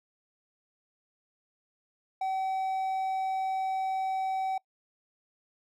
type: tone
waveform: triangle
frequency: 763 Hz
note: G5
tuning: 47 cents flat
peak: -26 dBFS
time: 2.21-4.58 s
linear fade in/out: 5 ms
effects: noise-tail reverb RT60 0.1 s tail -24 dB re dry